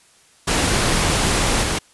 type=noise with level steps; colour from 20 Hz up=pink; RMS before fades=-18 / -21 dBFS; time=0.47-1.79 s; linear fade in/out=10 ms; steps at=1.63 s; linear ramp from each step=5 ms; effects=white hiss -53 dBFS RMS until 1.93 s + resampled to 24000 Hz